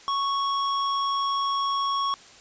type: tone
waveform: square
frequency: 1108.7 Hz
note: C#6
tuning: in tune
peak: -24 dBFS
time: 0.08-2.14 s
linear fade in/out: 0 ms
effects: white hiss -49 dBFS RMS until 2.4 s + resampled to 16000 Hz